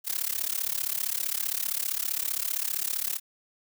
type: noise with amplitude modulation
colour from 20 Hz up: blue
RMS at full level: -26 dBFS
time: 0.04-3.2 s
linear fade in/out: 50 ms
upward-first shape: sine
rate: 35.3 Hz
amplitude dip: 95%
effects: none